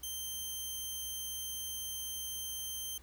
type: tone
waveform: 10% pulse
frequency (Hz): 3136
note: G7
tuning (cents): 0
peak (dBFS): -30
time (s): 0.03-2.98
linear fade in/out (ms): 5
effects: added 60 Hz sine -56 dBFS peak until 3.02 s + pink hiss -62 dBFS RMS until 3.02 s